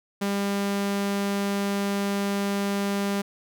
sawtooth tone, 200 Hz, G3, 35 cents sharp, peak -20 dBFS, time 0.21-3.22 s, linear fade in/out 10 ms, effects none

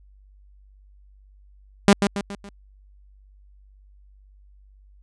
sawtooth tone with echo, 200.7 Hz, G3, 41 cents sharp, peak -6 dBFS, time 1.88-1.93 s, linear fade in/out 0 ms, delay 140 ms, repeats 4, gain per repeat -7 dB, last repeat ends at 2.49 s, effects added 49 Hz sine -49 dBFS peak until 5.02 s + resampled to 22050 Hz

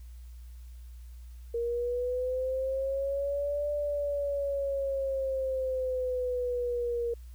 sine linear two-way sweep, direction up then down, 466.2 to 587.3 to 469.2 Hz, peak -28 dBFS, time 1.54-7.14 s, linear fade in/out 5 ms, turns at 3.71 s, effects added 60 Hz sine -43 dBFS peak until 7.34 s + white hiss -65 dBFS RMS until 7.34 s

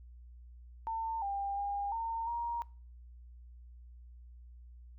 sine tone with pitch steps, 901 / 797 / 807 / 912 / 941 Hz, A5 / G5 / G#5 / A#5 / A#5, +41 / +28 / -50 / -38 / +16 cents, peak -33 dBFS, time 0.87-2.62 s, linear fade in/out 0 ms, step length 350 ms, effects noise-tail reverb RT60 0.4 s tail -23 dB re dry + added 60 Hz sine -50 dBFS peak until 4.98 s

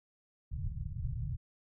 white low-pass noise, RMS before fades -37 dBFS, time 0.51-1.37 s, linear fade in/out 20 ms, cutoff 140 Hz, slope 48 dB/octave, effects none

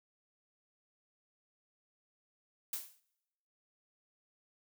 blue noise with exponential decay, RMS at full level -35 dBFS, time 2.73-3 s, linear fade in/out 2 ms, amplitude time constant 58 ms, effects noise-tail reverb RT60 1.0 s tail -25 dB re dry

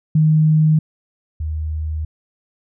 sine tone pair in turn, 155.56 / 77.78 Hz, D#3 / D#2, 0 / 0 cents, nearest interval octave, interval 1200 cents, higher first, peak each -10 / -20 dBFS, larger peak first, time 0.15-0.79 / 1.4-2.05 s, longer second, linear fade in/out 5 ms, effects none

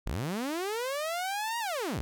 sawtooth linear two-way sweep, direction up then down, 31.36 to 954 to 31.36 Hz, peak -27 dBFS, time 0.06-2.01 s, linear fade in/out 0 ms, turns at 1.59 s, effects none

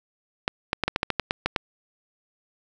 clicks, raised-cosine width 0.3 ms, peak -6 dBFS, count 11, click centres 0.479 / 0.731 / 0.837 / 0.88 / 0.961 / 1.031 / 1.103 / 1.197 / 1.309 / 1.46 / 1.562 s, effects none

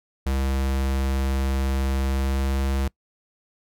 square tone with pitch glide, 67 to 67.58 Hz, C2 to C#2, +42 to -43 cents, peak -22 dBFS, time 0.26-2.88 s, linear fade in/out 5 ms, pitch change +15 cents, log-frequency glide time 2.07-2.61 s, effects noise-tail reverb RT60 0.1 s tail -24 dB re dry

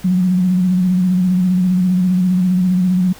sine tone with vibrato, 182.6 Hz, F#3, 23 cents flat, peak -11 dBFS, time 0.04-3.13 s, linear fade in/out 10 ms, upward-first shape square, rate 15 Hz, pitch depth 36 cents each way, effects pink hiss -40 dBFS RMS until 3.19 s

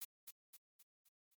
blue noise with echo, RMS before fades -45 dBFS, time 0.01-0.05 s, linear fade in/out 10 ms, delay 260 ms, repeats 5, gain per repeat -6 dB, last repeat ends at 1.35 s, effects MP3 96 kbps

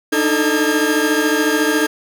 40% pulse tone cluster, 299.2 / 313.2 / 440.5 / 1618 Hz, D4 / D#4 / A4 / G#6, +32 / +11 / +2 / -46 cents, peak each -19 dBFS, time 0.12-1.87 s, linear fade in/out 10 ms, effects none

